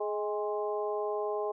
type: harmonic tone with a mistuned harmonic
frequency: 210 Hz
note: G#3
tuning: 19 cents sharp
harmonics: 2 / 3 / 4 / 5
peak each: -32 / -36 / -38 / -40 dBFS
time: 0-1.52 s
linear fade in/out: 10 ms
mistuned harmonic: 4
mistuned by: -43 cents
effects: none